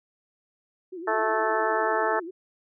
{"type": "tone with vibrato", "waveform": "sine", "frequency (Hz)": 349.2, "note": "F4", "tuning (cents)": 0, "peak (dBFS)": -34, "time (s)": [0.92, 2.31], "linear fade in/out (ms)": 10, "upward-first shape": "sine", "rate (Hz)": 9.6, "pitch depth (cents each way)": 130}
{"type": "harmonic tone", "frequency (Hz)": 218.8, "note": "A3", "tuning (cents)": -9, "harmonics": [2, 3, 4, 5, 6, 7, 8], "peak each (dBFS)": [-28, -29, -28, -32, -30, -35, -31], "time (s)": [1.07, 2.2], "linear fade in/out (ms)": 10}
{"effects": []}